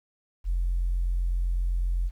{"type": "tone", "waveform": "sine", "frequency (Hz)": 43.92, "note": "F1", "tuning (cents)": 11, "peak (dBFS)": -22, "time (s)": [0.44, 2.11], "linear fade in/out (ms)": 50, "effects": ["tanh soft clip ceiling -19 dBFS", "10-bit"]}